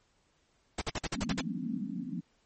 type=noise bursts; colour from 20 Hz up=pink; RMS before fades=-33 dBFS; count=8; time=0.78-1.41 s; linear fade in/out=5 ms; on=35 ms; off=50 ms
type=band-pass noise; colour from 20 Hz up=white; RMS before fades=-36 dBFS; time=1.13-2.21 s; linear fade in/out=20 ms; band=160 to 280 Hz; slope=96 dB/octave
effects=pink hiss -71 dBFS RMS until 2.45 s + MP3 32 kbps